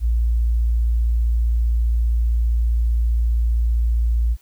sine tone, 57.6 Hz, A#1, 20 cents flat, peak -15 dBFS, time 0-4.37 s, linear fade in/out 50 ms, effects white hiss -57 dBFS RMS until 4.41 s

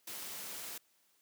white noise, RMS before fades -44 dBFS, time 0.07-0.78 s, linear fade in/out 5 ms, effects white hiss -72 dBFS RMS until 1.21 s + high-pass 150 Hz 12 dB/octave

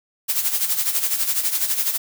blue noise with tremolo, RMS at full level -19 dBFS, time 0.28-1.98 s, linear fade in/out 20 ms, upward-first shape sine, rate 12 Hz, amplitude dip 65%, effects none

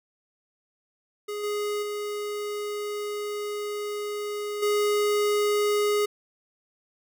square tone with level steps, 415.3 Hz, G#4, in tune, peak -31 / -27 / -30 / -22 dBFS, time 1.28-6.06 s, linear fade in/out 10 ms, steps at 1.43 / 1.82 / 4.62 s, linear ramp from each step 10 ms, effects none

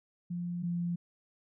sine tone pair in turn, 174.61 / 173.1 Hz, F3 / F3, 0 / -15 cents, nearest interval unison, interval 15 cents, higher first, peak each -33 / -30 dBFS, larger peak second, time 0.3-0.63 / 0.63-0.96 s, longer neither, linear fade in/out 10 ms, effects none

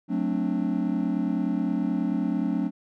triangle chord, D dominant seventh, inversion first, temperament just, 183.54 / 220.2 / 264.3 / 293.7 Hz, F#3 / A3 / C4 / D4, -14 / +2 / +18 / 0 cents, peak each -27 dBFS, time 0.08-2.71 s, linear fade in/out 50 ms, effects none

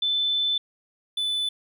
sine / triangle tone pair in turn, 3520 / 3496 Hz, A7 / A7, 0 / -12 cents, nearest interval unison, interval 12 cents, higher first, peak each -21 / -22 dBFS, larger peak first, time 0.02-0.58 / 1.17-1.49 s, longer first, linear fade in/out 5 ms, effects none

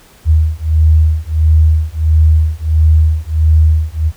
sine beating tone pair, 77.8 / 79.3 Hz, D#2 / D#2, 0 / +33 cents, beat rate 1.5 Hz, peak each -10 dBFS, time 0.25-4.12 s, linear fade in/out 50 ms, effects pink hiss -44 dBFS RMS until 4.16 s

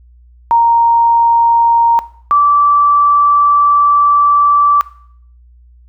sine tone pair in turn, 931 / 1161.5 Hz, A#5 / D6, -2 / -20 cents, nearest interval major third, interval 382 cents, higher second, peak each -6 dBFS, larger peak neither, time 0.51-1.99 / 2.31-4.81 s, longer second, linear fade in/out 0 ms, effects noise-tail reverb RT60 0.6 s tail -18 dB re dry + added 60 Hz sine -40 dBFS peak until 5.88 s

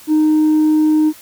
triangle tone with tanh clipping, 308.6 Hz, D#4, 14 cents flat, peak -10 dBFS, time 0.07-1.13 s, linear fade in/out 50 ms, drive 6 dB, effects white hiss -41 dBFS RMS until 1.21 s

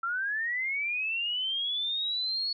sine linear sweep, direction up, 1335 to 4400 Hz, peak -28 dBFS, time 0.03-2.53 s, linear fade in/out 5 ms, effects none

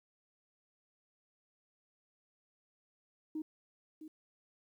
sine tone with echo, 311.1 Hz, D#4, in tune, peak -35 dBFS, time 3.35-3.42 s, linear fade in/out 5 ms, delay 660 ms, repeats 1, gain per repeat -11 dB, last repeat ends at 4.08 s, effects tanh soft clip ceiling -31 dBFS + 12-bit

